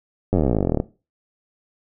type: slowing click train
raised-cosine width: 2 ms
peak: -6 dBFS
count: 28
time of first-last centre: 0.33-0.801 s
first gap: 10 ms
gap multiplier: 1.04
effects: noise-tail reverb RT60 0.3 s tail -18 dB re dry